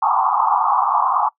white band-pass noise, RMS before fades -17 dBFS, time 0.02-1.29 s, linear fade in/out 5 ms, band 750 to 1200 Hz, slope 96 dB/octave, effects noise-tail reverb RT60 0.1 s tail -22 dB re dry

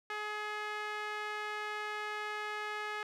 sawtooth tone with band-pass filter, 422 Hz, G#4, 28 cents sharp, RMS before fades -39 dBFS, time 0.1-3.03 s, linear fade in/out 2 ms, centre 1700 Hz, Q 1.4, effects none

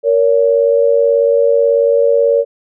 sine tone pair together, 466.2 / 564.5 Hz, A#4 / C#5, 0 / +31 cents, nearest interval minor third, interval 331 cents, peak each -11 dBFS, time 0.03-2.45 s, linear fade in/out 50 ms, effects none

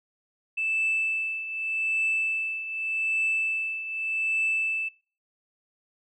sine tone with tremolo, 2637 Hz, E7, in tune, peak -21 dBFS, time 0.57-4.89 s, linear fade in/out 10 ms, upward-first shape triangle, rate 0.84 Hz, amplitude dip 75%, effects noise-tail reverb RT60 0.4 s tail -23 dB re dry + tanh soft clip ceiling -19 dBFS

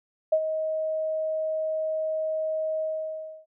sine tone with ADSR envelope, 630 Hz, D#5, 21 cents sharp, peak -16 dBFS, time 0.32-3.46 s, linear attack 8 ms, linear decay 65 ms, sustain -9 dB, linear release 650 ms, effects none

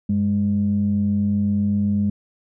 sine tone pair together, 96.42 / 204.3 Hz, G2 / G#3, -28 / -28 cents, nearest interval octave + minor second, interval 1300 cents, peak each -23 / -17 dBFS, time 0.09-2.1 s, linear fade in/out 5 ms, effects tanh soft clip ceiling -11 dBFS

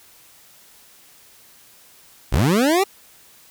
25% pulse linear sweep, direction up, 42.21 to 406.1 Hz, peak -11 dBFS, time 2.32-2.84 s, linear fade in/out 10 ms, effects white hiss -50 dBFS RMS until 3.5 s

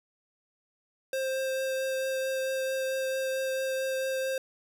square tone with vibrato, 528 Hz, C5, 16 cents sharp, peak -29 dBFS, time 1.13-4.38 s, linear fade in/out 2 ms, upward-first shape triangle, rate 4.5 Hz, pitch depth 10 cents each way, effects none

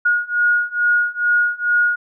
sine beating tone pair, 1440 / 1442.3 Hz, F#6 / F#6, -47 / -45 cents, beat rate 2.3 Hz, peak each -18 / -17 dBFS, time 0.05-1.96 s, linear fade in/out 10 ms, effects none

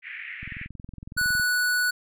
pink band-pass noise, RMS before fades -38 dBFS, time 0.02-0.68 s, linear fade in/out 50 ms, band 1800 to 2400 Hz, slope 48 dB/octave
click train, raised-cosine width 5 ms, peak -27 dBFS, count 22, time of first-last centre 0.43-1.398 s, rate 21.7 Hz
square tone, 1476 Hz, F#6, 5 cents flat, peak -22 dBFS, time 1.17-1.91 s, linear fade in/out 10 ms
effects none

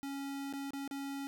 square tone with dropouts, 277.2 Hz, C#4, in tune, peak -39 dBFS, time 0.03-1.27 s, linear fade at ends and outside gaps 0 ms, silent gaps 0.527-0.536 / 0.706-0.734 / 0.877-0.911 s, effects none

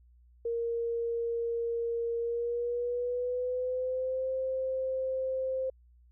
sine tone with pitch glide, 466.2 to 523.3 Hz, A#4 to C5, 0 to 0 cents, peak -29 dBFS, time 0.45-5.7 s, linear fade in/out 5 ms, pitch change +200 cents, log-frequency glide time 2.18-4.3 s, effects added 60 Hz sine -57 dBFS peak until 6.11 s

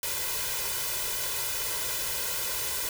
white noise with comb filter, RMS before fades -31 dBFS, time 0.03-2.89 s, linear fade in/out 2 ms, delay 2 ms, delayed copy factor +0.95, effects none

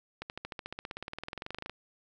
accelerating click train, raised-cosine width 0.3 ms, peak -22 dBFS, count 28, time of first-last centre 0.22-1.696 s, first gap 79 ms, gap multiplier 0.97, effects none

